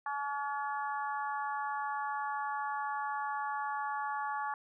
harmonic tone, 284.1 Hz, C#4, 43 cents sharp, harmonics 3 / 4 / 5 / 6, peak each -36 / -38 / -43 / -43 dBFS, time 0.06-4.54 s, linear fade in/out 2 ms, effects none

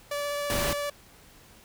sawtooth tone with vibrato, 578 Hz, D5, 28 cents flat, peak -25 dBFS, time 0.11-0.9 s, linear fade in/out 5 ms, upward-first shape triangle, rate 15 Hz, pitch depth 10 cents each way
pink noise, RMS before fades -29 dBFS, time 0.5-0.73 s, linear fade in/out 0 ms
effects pink hiss -54 dBFS RMS until 1.64 s

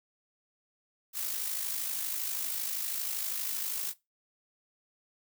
blue noise with amplitude modulation, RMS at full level -32 dBFS, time 1.13-3.94 s, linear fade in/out 50 ms, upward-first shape sine, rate 52.6 Hz, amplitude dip 50%, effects noise-tail reverb RT60 0.2 s tail -18 dB re dry

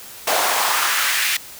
pink noise with high-pass filter sweep, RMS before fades -19 dBFS, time 0.27-1.37 s, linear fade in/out 5 ms, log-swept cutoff 600 to 2300 Hz, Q 1.9, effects white hiss -38 dBFS RMS until 1.59 s

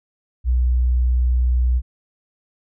sine tone, 61.74 Hz, B1, in tune, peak -14 dBFS, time 0.44-1.82 s, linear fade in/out 50 ms, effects none

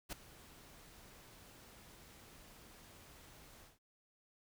pink noise with ADSR envelope, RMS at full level -40 dBFS, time 0.09-3.79 s, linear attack 34 ms, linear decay 8 ms, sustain -19 dB, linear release 170 ms, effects none

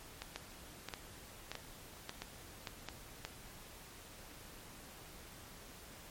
two click trains, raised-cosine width 0.2 ms, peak -23 / -24 dBFS, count 6 / 5, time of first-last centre 0.36-3.25 / 0.22-2.887 s, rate 1.73 / 1.5 Hz, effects pink hiss -54 dBFS RMS until 6.1 s + MP3 64 kbps

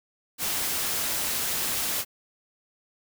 white noise, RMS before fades -28 dBFS, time 0.38-2.05 s, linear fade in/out 50 ms, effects none

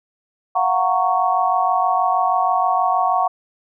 sine chord, Gb major seventh, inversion third, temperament just, 693.7 / 740 / 925 / 1110 Hz, F5 / Gb5 / Bb5 / Db6, -12 / 0 / -14 / +2 cents, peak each -23 / -18 / -23 / -20 dBFS, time 0.55-3.28 s, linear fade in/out 10 ms, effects none

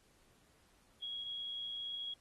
sine tone with amplitude modulation, 3311 Hz, G#7, 6 cents flat, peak -38 dBFS, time 1.02-2.14 s, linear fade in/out 5 ms, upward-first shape sine, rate 118 Hz, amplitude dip 35%, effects pink hiss -70 dBFS RMS until 2.2 s + AAC 32 kbps

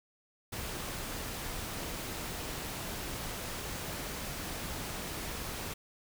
pink noise with amplitude modulation, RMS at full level -38 dBFS, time 0.52-5.74 s, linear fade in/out 10 ms, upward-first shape sine, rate 242 Hz, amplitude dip 25%, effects none

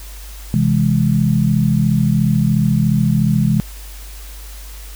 sine chord, C augmented, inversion none, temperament equal, 130.81 / 164.81 / 207.7 Hz, C3 / E3 / G#3, 0 / 0 / 0 cents, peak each -16 dBFS, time 0.54-3.6 s, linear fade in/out 0 ms, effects added 50 Hz sine -31 dBFS peak until 4.95 s + white hiss -39 dBFS RMS until 4.95 s

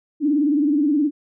sine tone with vibrato, 293.7 Hz, D4, in tune, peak -15 dBFS, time 0.2-1.11 s, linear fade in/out 50 ms, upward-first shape sine, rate 19 Hz, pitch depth 110 cents each way, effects none

